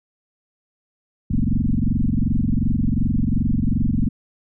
sine tone with frequency modulation, 116.54 Hz, A#2, in tune, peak -16 dBFS, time 1.3-4.09 s, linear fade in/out 10 ms, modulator 22.7 Hz, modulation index 6.1, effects none

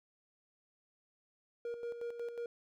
triangle tone with tremolo, 472.6 Hz, A#4, 24 cents sharp, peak -35 dBFS, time 1.65-2.46 s, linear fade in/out 2 ms, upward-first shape square, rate 5.5 Hz, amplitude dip 55%, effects none

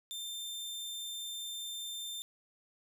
sawtooth tone, 3585 Hz, A7, 32 cents sharp, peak -36 dBFS, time 0.11-2.22 s, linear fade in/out 0 ms, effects 12-bit

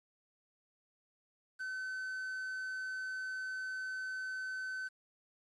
triangle tone with quantisation, 1523 Hz, F#6, 50 cents sharp, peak -36 dBFS, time 1.59-4.89 s, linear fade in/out 20 ms, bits 10, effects resampled to 24000 Hz

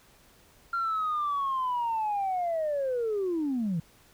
sine linear sweep, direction down, 1387 to 154.4 Hz, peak -25 dBFS, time 0.73-3.8 s, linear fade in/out 5 ms, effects tanh soft clip ceiling -23 dBFS + pink hiss -59 dBFS RMS until 4.13 s

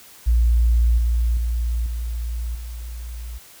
sine tone with level steps, 58.27 Hz, A#1, in tune, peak -13 / -16 / -19 / -23 / -29 dBFS, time 0.26-3.39 s, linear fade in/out 20 ms, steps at 0.98 / 1.37 / 1.86 / 2.55 s, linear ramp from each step 2 ms, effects white hiss -46 dBFS RMS until 3.6 s

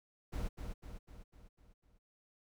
brown noise with echo, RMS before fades -38 dBFS, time 0.32-0.49 s, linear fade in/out 20 ms, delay 250 ms, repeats 6, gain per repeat -5 dB, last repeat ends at 1.99 s, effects none

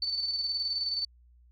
sine tone with tremolo, 4512 Hz, C#8, 30 cents sharp, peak -27 dBFS, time 0.02-1.05 s, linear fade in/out 2 ms, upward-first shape square, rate 19 Hz, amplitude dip 40%, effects added 60 Hz sine -56 dBFS peak until 1.51 s

